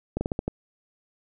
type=slowing click train; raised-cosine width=2 ms; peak=-13 dBFS; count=6; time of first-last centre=0.17-0.48 s; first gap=40 ms; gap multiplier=1.22; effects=none